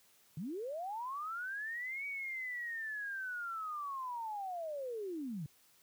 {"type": "linear two-way sweep", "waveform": "sine", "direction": "up then down", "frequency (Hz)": [137, 2267, 137], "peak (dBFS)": -38, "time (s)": [0.37, 5.46], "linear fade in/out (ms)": 2, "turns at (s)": 2.06, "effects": ["white hiss -67 dBFS RMS until 5.82 s", "high-pass 80 Hz 12 dB/octave"]}